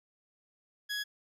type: tone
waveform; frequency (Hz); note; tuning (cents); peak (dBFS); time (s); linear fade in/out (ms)
20% pulse; 1672; G#6; +11; -28; 0.89-1.04; 20
effects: low-pass 12000 Hz 12 dB/octave